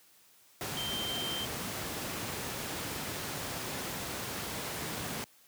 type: tone in noise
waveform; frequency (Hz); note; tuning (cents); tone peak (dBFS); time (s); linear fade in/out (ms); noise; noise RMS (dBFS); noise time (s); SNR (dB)
sine; 3136; G7; 0; -35; 0.77-1.45; 0; pink; -37; 0.61-5.24; -1
effects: white hiss -62 dBFS RMS until 5.47 s + high-pass 100 Hz 12 dB/octave